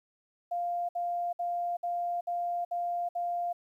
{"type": "tone bursts", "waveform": "sine", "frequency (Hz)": 698.5, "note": "F5", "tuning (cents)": 0, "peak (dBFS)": -29, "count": 7, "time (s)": [0.51, 3.53], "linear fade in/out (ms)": 10, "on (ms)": 380, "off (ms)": 60, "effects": ["11-bit"]}